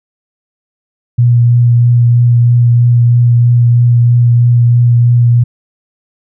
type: tone with vibrato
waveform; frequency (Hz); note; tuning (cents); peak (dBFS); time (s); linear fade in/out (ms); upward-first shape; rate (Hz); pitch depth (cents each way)
sine; 120; B2; -49; -4; 1.18-5.44; 10; triangle; 3.1; 15
effects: none